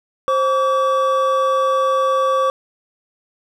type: tone pair together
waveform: triangle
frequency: 528 / 1144.9 Hz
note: C5 / D6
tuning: +16 / -44 cents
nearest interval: octave + minor second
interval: 1340 cents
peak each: -15 dBFS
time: 0.28-2.5 s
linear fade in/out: 0 ms
effects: none